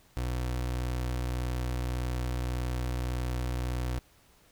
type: tone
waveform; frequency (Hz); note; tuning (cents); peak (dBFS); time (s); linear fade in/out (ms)
30% pulse; 61.74; B1; 0; -27; 0.17-3.99; 0
effects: pink hiss -62 dBFS RMS until 4.51 s